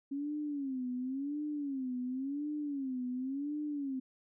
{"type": "tone with vibrato", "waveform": "sine", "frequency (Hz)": 273.2, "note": "C#4", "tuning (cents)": -25, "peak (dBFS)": -34, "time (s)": [0.11, 4], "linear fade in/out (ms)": 10, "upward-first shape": "sine", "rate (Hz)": 0.93, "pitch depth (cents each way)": 160, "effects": []}